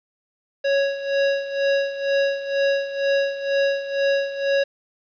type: tone with tremolo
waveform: square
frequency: 554.4 Hz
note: C#5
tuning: in tune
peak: -17 dBFS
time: 0.64-4.64 s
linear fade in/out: 10 ms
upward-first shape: sine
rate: 2.1 Hz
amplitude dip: 75%
effects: resampled to 11025 Hz + 8-bit